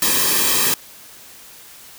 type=noise with comb filter; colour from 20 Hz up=white; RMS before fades=-17 dBFS; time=0.02-0.74 s; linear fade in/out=2 ms; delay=1.4 ms; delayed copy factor=-0.75; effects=white hiss -42 dBFS RMS until 1.98 s